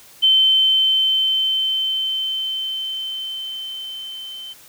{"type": "tone with level ramp", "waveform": "sine", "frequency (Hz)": 3084, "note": "G7", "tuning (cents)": -29, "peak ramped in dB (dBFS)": [-10, -31], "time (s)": [0.22, 4.54], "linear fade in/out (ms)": 20, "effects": ["white hiss -46 dBFS RMS until 4.68 s"]}